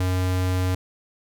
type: tone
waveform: square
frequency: 92 Hz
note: F#2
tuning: 9 cents flat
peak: -21 dBFS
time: 0-0.75 s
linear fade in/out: 5 ms
effects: none